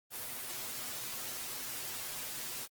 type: noise with comb filter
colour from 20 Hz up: white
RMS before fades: -41 dBFS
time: 0.1-2.68 s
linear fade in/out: 50 ms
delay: 8.1 ms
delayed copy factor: +0.9
effects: Opus 24 kbps